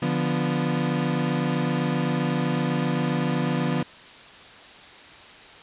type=chord; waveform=35% pulse; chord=B diminished; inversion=first; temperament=equal; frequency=146.83 / 174.61 / 246.9 Hz; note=D3 / F3 / B3; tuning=0 / 0 / 0 cents; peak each=-25 dBFS; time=0.02-3.83 s; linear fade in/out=5 ms; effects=white hiss -45 dBFS RMS until 5.62 s + resampled to 8000 Hz